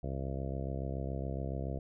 harmonic tone, 67.1 Hz, C2, 44 cents sharp, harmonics 1 / 2 / 3 / 4 / 5 / 6 / 7 / 8 / 9 / 10, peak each -38 / -39 / -44 / -47 / -47 / -49 / -48 / -48 / -49 / -48 dBFS, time 0.03-1.79 s, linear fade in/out 5 ms, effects none

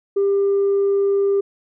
sine tone, 397.5 Hz, G4, 24 cents sharp, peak -13 dBFS, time 0.16-1.41 s, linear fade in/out 10 ms, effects tanh soft clip ceiling -12 dBFS

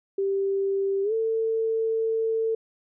sine tone with pitch glide, 392 to 447.7 Hz, G4 to A4, 0 to +30 cents, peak -22 dBFS, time 0.18-2.55 s, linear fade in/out 5 ms, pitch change +230 cents, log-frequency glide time 1.03-1.13 s, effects none

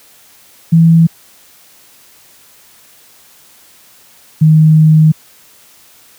sine tone pair in turn, 164.81 / 156.42 Hz, E3 / D#3, 0 / +10 cents, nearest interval minor second, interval 90 cents, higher first, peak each -3 dBFS, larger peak neither, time 0.72-1.07 / 4.41-5.12 s, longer second, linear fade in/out 10 ms, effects white hiss -44 dBFS RMS until 6.18 s + high-pass 60 Hz 12 dB/octave

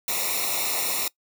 white noise with comb filter, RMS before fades -26 dBFS, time 0.08-1.08 s, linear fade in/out 2 ms, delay 0.63 ms, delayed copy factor -0.9, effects noise-tail reverb RT60 0.1 s tail -22 dB re dry

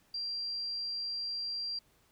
sine tone, 4738 Hz, D8, 14 cents sharp, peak -34 dBFS, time 0.14-1.79 s, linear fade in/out 5 ms, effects pink hiss -68 dBFS RMS until 2.11 s

